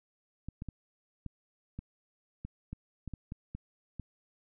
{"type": "clicks", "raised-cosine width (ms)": 5, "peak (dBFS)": -27, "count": 12, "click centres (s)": [0.486, 0.621, 0.687, 1.263, 1.79, 2.45, 2.73, 3.077, 3.137, 3.321, 3.55, 3.997], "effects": []}